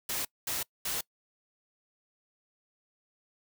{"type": "noise bursts", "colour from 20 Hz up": "white", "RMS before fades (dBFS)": -33, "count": 3, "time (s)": [0.09, 1.01], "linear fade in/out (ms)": 5, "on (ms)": 160, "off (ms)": 220, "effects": ["noise-tail reverb RT60 0.1 s tail -24 dB re dry"]}